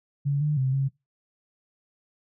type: tone with pitch steps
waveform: sine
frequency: 141.6 / 149.7 / 131.5 / 136.3 Hz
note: C#3 / D3 / C3 / C#3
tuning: +37 / +33 / +9 / -29 cents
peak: -21 dBFS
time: 0.25-0.89 s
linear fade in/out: 20 ms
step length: 160 ms
effects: noise-tail reverb RT60 0.2 s tail -22 dB re dry